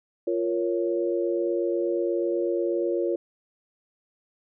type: chord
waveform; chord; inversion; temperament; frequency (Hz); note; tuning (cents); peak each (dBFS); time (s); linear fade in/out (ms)
sine; Bb minor; second; equal with one note detuned; 347.8 / 466.2 / 554.4; F4 / Bb4 / Db5; -7 / 0 / 0; -25 / -29 / -29; 0.27-3.16; 5
effects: none